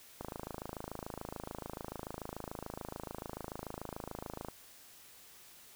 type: click train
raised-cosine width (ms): 1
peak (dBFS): -26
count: 116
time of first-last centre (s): 0.21-4.485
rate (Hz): 26.9
effects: white hiss -57 dBFS RMS until 5.75 s